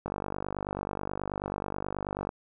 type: click train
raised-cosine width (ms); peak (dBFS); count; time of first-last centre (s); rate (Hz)
1; -18; 111; 0.06-2.291; 49.3
effects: none